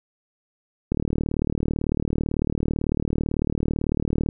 click train, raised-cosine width 3 ms, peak -10 dBFS, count 129, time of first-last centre 0.92-4.288 s, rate 38 Hz, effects none

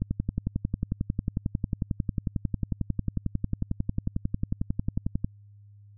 click train, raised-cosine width 5 ms, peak -14 dBFS, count 59, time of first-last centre 0.02-5.245 s, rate 11.1 Hz, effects added 102 Hz sine -49 dBFS peak until 5.97 s

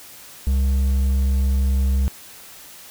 triangle tone with hard clipping, 66.9 Hz, C2, 39 cents sharp, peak -17 dBFS, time 0.47-2.08 s, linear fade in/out 0 ms, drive 8 dB, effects white hiss -42 dBFS RMS until 2.9 s

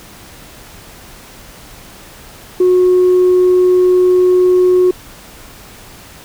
sine tone, 364.4 Hz, F#4, 26 cents flat, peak -5 dBFS, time 2.6-4.91 s, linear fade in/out 5 ms, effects tanh soft clip ceiling -4 dBFS + pink hiss -37 dBFS RMS until 6.24 s

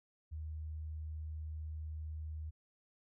sine tone, 77.78 Hz, D#2, in tune, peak -40 dBFS, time 0.31-2.51 s, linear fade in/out 20 ms, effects none

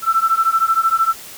sine beating tone pair, 1327 / 1340 Hz, E6 / E6, +11 / +28 cents, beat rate 13 Hz, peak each -16 dBFS, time 0.02-1.15 s, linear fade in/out 50 ms, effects white hiss -36 dBFS RMS until 1.37 s

